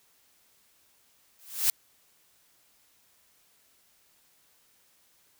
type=noise with exponential growth; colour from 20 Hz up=blue; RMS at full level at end=-20 dBFS; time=1.39-1.7 s; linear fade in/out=1 ms; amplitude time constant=67 ms; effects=white hiss -65 dBFS RMS until 5.39 s